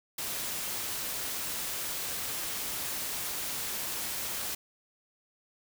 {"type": "noise", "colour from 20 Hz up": "white", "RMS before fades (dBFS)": -35, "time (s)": [0.18, 4.55], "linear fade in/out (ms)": 5, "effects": []}